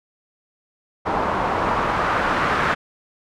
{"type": "noise with low-pass filter sweep", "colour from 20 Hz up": "white", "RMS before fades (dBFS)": -21, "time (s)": [1.05, 2.75], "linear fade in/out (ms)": 20, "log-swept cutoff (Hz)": [900, 1500], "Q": 1.8, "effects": []}